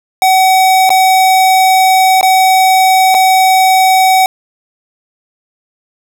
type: tone with dropouts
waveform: square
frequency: 755 Hz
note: F#5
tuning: 35 cents sharp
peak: -6 dBFS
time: 0.22-4.26 s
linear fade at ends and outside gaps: 1 ms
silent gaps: 0.893-0.903 / 2.211-2.229 / 3.144-3.148 s
effects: none